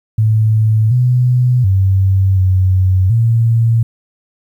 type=tone with pitch steps; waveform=sine; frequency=109.3 / 124.6 / 96 / 93.4 / 114.8 Hz; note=A2 / B2 / G2 / F#2 / A#2; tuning=-11 / +16 / -36 / +17 / -26 cents; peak=-8 dBFS; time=0.18-3.83 s; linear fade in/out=5 ms; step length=730 ms; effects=8-bit